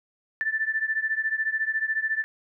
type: beating tone pair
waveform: sine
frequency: 1760 / 1774 Hz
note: A6 / A6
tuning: 0 / +14 cents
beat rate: 14 Hz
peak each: -26 / -28 dBFS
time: 0.41-2.24 s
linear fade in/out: 0 ms
effects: none